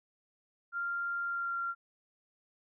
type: tone with pitch glide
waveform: sine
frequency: 1392 to 1380 Hz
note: F6 to F6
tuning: -6 to -21 cents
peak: -32 dBFS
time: 0.72-1.75 s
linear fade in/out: 50 ms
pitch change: -15 cents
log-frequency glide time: 1.23-1.57 s
effects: none